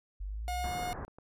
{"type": "linear sweep", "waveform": "sine", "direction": "up", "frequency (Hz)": [45.7, 69.3], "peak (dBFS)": -35, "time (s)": [0.2, 0.72], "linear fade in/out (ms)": 10}
{"type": "tone", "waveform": "45% pulse", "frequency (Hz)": 719, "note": "F#5", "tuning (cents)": -50, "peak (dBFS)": -34, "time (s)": [0.48, 0.93], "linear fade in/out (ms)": 0}
{"type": "low-pass noise", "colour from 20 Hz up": "pink", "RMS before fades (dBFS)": -41, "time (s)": [0.64, 1.05], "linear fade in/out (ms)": 0, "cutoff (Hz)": 1700, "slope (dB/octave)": 48}
{"type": "click train", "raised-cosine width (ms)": 1, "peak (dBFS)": -36, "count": 4, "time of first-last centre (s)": [0.87, 1.185], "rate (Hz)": 9.51}
{"effects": ["resampled to 32000 Hz"]}